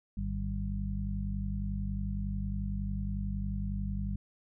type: harmonic tone with a mistuned harmonic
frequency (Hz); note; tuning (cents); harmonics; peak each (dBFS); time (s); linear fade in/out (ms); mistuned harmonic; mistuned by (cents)
51; G#1; -31; 1 / 2 / 3 / 4; -34 / -38 / -42 / -37; 0.17-4.16; 5; 4; -66
effects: none